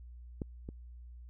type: clicks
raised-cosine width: 3 ms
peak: -23 / -29 dBFS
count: 2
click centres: 0.418 / 0.689 s
effects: added 60 Hz sine -47 dBFS peak until 1.29 s